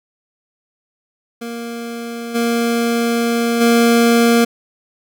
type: tone with level steps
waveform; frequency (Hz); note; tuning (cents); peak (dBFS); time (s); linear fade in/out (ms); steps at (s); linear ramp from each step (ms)
25% pulse; 233.8; A#3; +5; -21 / -11 / -6; 1.41-4.45; 10; 2.34 / 3.6; 20
effects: none